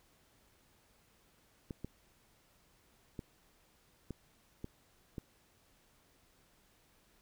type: clicks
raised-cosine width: 3 ms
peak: -28 dBFS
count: 6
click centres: 1.708 / 1.846 / 3.192 / 4.107 / 4.644 / 5.182 s
effects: pink hiss -69 dBFS RMS until 7.21 s